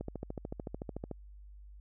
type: click train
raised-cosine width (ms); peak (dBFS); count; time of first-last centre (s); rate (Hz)
2; -25; 16; 0.01-1.113; 13.6
effects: added 50 Hz sine -49 dBFS peak until 1.8 s